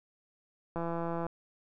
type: click train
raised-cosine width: 1 ms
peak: -22 dBFS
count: 86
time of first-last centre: 0.76-1.266 s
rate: 168 Hz
effects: none